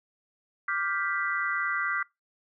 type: chord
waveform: sine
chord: G dominant seventh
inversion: second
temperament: equal with one note detuned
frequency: 1174.7 / 1404.2 / 1568 / 1975.5 Hz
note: D6 / F6 / G6 / B6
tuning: 0 / +9 / 0 / 0 cents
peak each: -32 dBFS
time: 0.68-2.03 s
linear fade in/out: 5 ms
effects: noise-tail reverb RT60 0.2 s tail -23 dB re dry